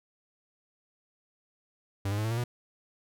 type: tone with pitch steps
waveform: 45% pulse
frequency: 98.6 / 102.79 / 107.15 / 111.7 / 116.45 / 121.39 Hz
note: G2 / G#2 / A2 / A2 / A#2 / B2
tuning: +11 / -17 / -45 / +27 / -1 / -29 cents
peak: -28 dBFS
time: 2.05-2.44 s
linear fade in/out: 5 ms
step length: 65 ms
effects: none